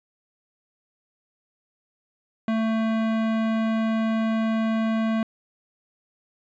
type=tone with hard clipping; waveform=sine; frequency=222.7 Hz; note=A3; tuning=21 cents sharp; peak=-23 dBFS; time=2.48-5.23 s; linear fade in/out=2 ms; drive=18 dB; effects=resampled to 16000 Hz